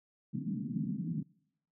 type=band-pass noise; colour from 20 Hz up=pink; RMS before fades=-36 dBFS; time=0.33-1.23 s; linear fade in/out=10 ms; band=150 to 260 Hz; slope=48 dB/octave; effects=noise-tail reverb RT60 0.8 s tail -26 dB re dry